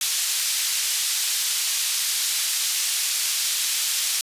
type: band-pass noise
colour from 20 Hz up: pink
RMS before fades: -24 dBFS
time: 0.01-4.21 s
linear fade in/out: 2 ms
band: 3800 to 12000 Hz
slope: 12 dB/octave
effects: resampled to 32000 Hz